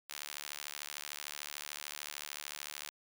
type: tone with high-pass filter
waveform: sawtooth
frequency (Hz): 73.42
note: D2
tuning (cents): 0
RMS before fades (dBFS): -45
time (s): 0.09-2.9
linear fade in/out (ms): 10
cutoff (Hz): 2200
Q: 0.5
effects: none